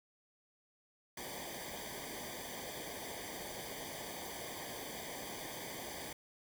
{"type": "noise with comb filter", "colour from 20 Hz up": "pink", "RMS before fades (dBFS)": -45, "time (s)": [1.17, 6.13], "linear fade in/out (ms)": 5, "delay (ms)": 0.74, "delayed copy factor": -0.9, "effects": []}